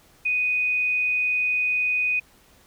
sine tone, 2489 Hz, D#7, in tune, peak -20 dBFS, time 0.25-2.2 s, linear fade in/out 10 ms, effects pink hiss -56 dBFS RMS until 2.66 s

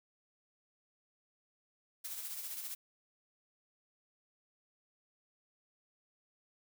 blue noise with tremolo, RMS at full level -41 dBFS, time 2.04-2.75 s, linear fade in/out 10 ms, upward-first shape sine, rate 15 Hz, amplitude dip 45%, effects none

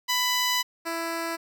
10% pulse tone pair in turn, 995 / 332 Hz, B5 / E4, +13 / +12 cents, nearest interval octave + perfect fifth, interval 1901 cents, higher first, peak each -14 / -20 dBFS, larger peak first, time 0.08-0.63 / 0.85-1.37 s, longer first, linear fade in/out 20 ms, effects none

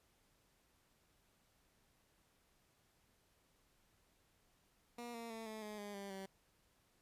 15% pulse tone with pitch steps, 238.9 / 231.7 / 224.7 / 217.9 / 211.4 / 205 / 198.81 / 192.82 Hz, A#3 / A#3 / A3 / A3 / G#3 / G#3 / G3 / G3, +43 / -10 / +37 / -17 / +31 / -22 / +25 / -28 cents, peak -40 dBFS, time 4.98-6.26 s, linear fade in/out 5 ms, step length 160 ms, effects pink hiss -75 dBFS RMS until 7.01 s + resampled to 32000 Hz

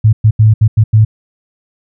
sine tone bursts at uneven times, 108.9 Hz, A2, 17 cents flat, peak -3 dBFS, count 6, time 0.04-0.13 / 0.24-0.31 / 0.39-0.54 / 0.61-0.68 / 0.77-0.84 / 0.93-1.05 s, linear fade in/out 10 ms, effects none

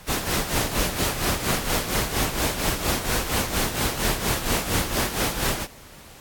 pink noise with tremolo, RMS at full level -22 dBFS, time 0.06-5.67 s, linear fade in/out 50 ms, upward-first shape sine, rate 4.3 Hz, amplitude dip 65%, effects pink hiss -46 dBFS RMS until 6.2 s + AAC 64 kbps

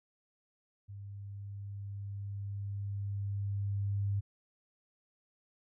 sine tone with level ramp, 100.2 Hz, G2, 38 cents sharp, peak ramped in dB -43 to -29 dBFS, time 0.88-4.21 s, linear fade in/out 20 ms, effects none

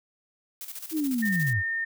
blue noise with tremolo, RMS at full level -37 dBFS, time 0.61-1.53 s, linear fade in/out 0 ms, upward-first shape square, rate 14 Hz, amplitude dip 65%
sine linear sweep, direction down, 329.6 to 84 Hz, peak -24 dBFS, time 0.91-1.63 s, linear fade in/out 50 ms
sine tone, 1821 Hz, A#6, 41 cents flat, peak -26 dBFS, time 1.22-1.85 s, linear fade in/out 10 ms
effects none

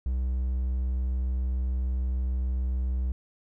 triangle tone, 63.4 Hz, B1, 46 cents sharp, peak -23 dBFS, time 0.06-3.12 s, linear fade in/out 0 ms, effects none

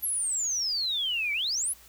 sine exponential two-way sweep, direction down then up, 11720 to 2245 to 11720 Hz, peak -26 dBFS, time 0.02-1.74 s, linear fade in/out 20 ms, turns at 1.33 s, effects added 60 Hz sine -59 dBFS peak until 1.88 s + white hiss -54 dBFS RMS until 1.88 s

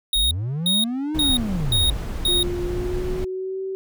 square tone bursts, 3737 Hz, A#7, 4 cents sharp, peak -18 dBFS, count 5, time 0.13-2.43 s, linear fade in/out 2 ms, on 180 ms, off 350 ms
triangle linear two-way sweep, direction up then down, 32.95 to 316.6 to 32.95 Hz, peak -21 dBFS, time 0.15-1.97 s, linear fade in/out 20 ms, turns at 1.16 s
brown noise, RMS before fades -27 dBFS, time 1.14-3.25 s, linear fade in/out 10 ms
sine tone with pitch glide, 353.1 to 382.8 Hz, F4 to G4, +19 to -41 cents, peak -25 dBFS, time 2.28-3.75 s, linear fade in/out 0 ms, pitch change +140 cents, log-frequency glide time 2.65-3.61 s
effects none

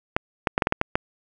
clicks, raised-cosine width 0.5 ms, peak -4 dBFS, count 8, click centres 0.165 / 0.472 / 0.579 / 0.622 / 0.671 / 0.724 / 0.814 / 0.955 s, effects none

